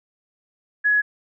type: tone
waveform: sine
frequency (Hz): 1683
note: G#6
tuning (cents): +23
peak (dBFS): -15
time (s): 0.84-1.02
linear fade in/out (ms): 20
effects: none